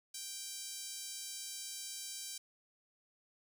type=tone with high-pass filter; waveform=5% pulse; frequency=784 Hz; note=G5; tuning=in tune; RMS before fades=-45 dBFS; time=0.14-2.38 s; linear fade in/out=5 ms; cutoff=4300 Hz; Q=0.68; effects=none